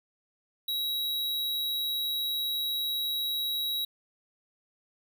square tone, 3862 Hz, B7, 39 cents flat, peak -29 dBFS, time 0.68-3.85 s, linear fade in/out 5 ms, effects none

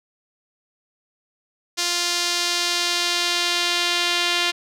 sawtooth tone with band-pass filter sweep, 349.2 Hz, F4, in tune, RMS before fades -22 dBFS, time 1.77-4.52 s, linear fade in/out 20 ms, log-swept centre 5200 to 3400 Hz, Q 1.5, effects none

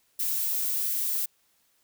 violet noise, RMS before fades -28 dBFS, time 0.19-1.26 s, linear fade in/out 10 ms, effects white hiss -68 dBFS RMS until 1.83 s

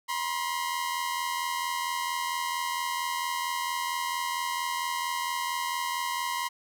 sawtooth tone pair together, 965.6 / 1050 Hz, B5 / C6, -39 / +6 cents, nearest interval minor second, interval 145 cents, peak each -28 dBFS, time 0.08-6.49 s, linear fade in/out 20 ms, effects none

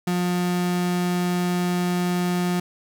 35% pulse tone, 177.9 Hz, F3, 32 cents sharp, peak -19 dBFS, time 0.07-2.6 s, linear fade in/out 5 ms, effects none

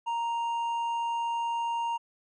triangle tone with hard clipping, 932.3 Hz, A#5, in tune, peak -29 dBFS, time 0.06-1.98 s, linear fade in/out 20 ms, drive 8 dB, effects resampled to 24000 Hz

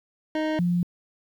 25% pulse / sine tone pair in turn, 311.1 / 175.46 Hz, D#4 / F3, 0 / +8 cents, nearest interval minor seventh, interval 992 cents, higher first, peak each -20 dBFS, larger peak neither, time 0.35-0.59 / 0.59-0.83 s, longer neither, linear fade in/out 2 ms, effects low-pass 3000 Hz 12 dB/octave + 9-bit

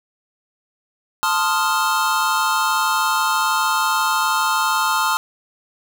square chord, F dominant seventh, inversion first, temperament equal, 880 / 1046.5 / 1244.5 / 1396.9 Hz, A5 / C6 / Eb6 / F6, 0 / 0 / 0 / 0 cents, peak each -23 dBFS, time 1.23-5.17 s, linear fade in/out 0 ms, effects none

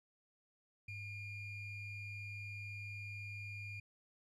triangle ring-modulated tone, 1158 Hz, D6, 25 cents flat, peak -39 dBFS, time 0.88-3.8 s, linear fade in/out 5 ms, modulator 1260 Hz, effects none

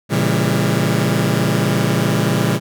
sawtooth chord, A# diminished seventh, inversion none, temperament just, 116.54 / 139.85 / 167.82 / 201.4 Hz, A#2 / C#3 / E3 / G3, 0 / +16 / +31 / +47 cents, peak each -16 dBFS, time 0.09-2.6 s, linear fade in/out 50 ms, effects none

